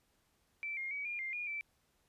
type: tone with pitch steps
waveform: sine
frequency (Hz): 2330 / 2130 / 2270 / 2410 / 2105 / 2433 / 2328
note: D7 / C7 / C#7 / D7 / C7 / D#7 / D7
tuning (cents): -14 / +30 / +41 / +44 / +10 / -39 / -16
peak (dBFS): -37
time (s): 0.63-1.61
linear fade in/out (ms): 0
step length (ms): 140
effects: pink hiss -75 dBFS RMS until 2.08 s + resampled to 32000 Hz